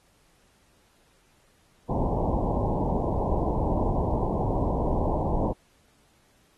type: low-pass noise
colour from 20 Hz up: pink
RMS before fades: -26 dBFS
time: 1.89-5.53 s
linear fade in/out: 10 ms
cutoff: 1000 Hz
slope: 96 dB/octave
effects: pink hiss -64 dBFS RMS until 6.57 s + AAC 32 kbps